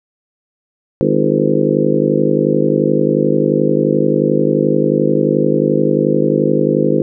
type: harmonic tone with a mistuned harmonic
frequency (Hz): 51.4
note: G#1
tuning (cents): -17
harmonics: 3 / 4 / 5 / 6 / 7 / 8 / 9 / 10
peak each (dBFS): -19 / -19 / -19 / -19 / -19 / -19 / -19 / -19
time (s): 1.01-7.02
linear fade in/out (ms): 0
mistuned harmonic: 7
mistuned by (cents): -64
effects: none